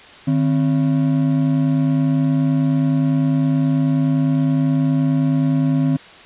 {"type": "ring-modulated tone", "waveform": "triangle", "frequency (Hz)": 207.7, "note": "G#3", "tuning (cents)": 0, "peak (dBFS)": -9, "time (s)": [0.27, 5.97], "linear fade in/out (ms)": 10, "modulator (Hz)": 54.8, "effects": ["white hiss -41 dBFS RMS until 6.25 s", "resampled to 8000 Hz"]}